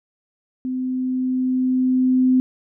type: tone with level ramp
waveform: sine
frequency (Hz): 256.3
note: C4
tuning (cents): -36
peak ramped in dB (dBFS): -22 to -12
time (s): 0.65-2.4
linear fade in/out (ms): 0
effects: none